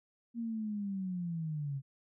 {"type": "linear sweep", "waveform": "sine", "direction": "down", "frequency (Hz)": [236.4, 133.8], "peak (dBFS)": -34, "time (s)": [0.34, 1.82], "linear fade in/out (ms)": 50, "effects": []}